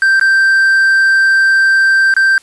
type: tone with dropouts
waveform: triangle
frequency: 1568 Hz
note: G6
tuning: in tune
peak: -5 dBFS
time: 0.02-2.38 s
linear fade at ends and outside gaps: 1 ms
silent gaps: 0.197-0.212 / 2.14-2.165 s
effects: white hiss -46 dBFS RMS until 2.42 s + resampled to 24000 Hz